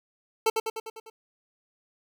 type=tone with echo; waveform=25% pulse; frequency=443.7 Hz; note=A4; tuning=14 cents sharp; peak=-16 dBFS; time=0.46-0.5 s; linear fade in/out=5 ms; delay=100 ms; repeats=6; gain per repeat=-4 dB; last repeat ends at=1.1 s; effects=none